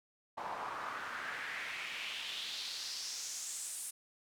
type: noise with band-pass filter sweep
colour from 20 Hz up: pink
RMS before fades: -42 dBFS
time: 0.37-3.91 s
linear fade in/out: 10 ms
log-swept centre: 870 to 9600 Hz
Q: 3
effects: none